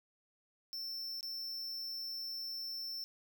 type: tone with dropouts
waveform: square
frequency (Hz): 5370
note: E8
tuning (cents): +31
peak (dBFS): -40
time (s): 0.73-3.04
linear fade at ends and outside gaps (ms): 0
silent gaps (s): 1.208-1.229
effects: none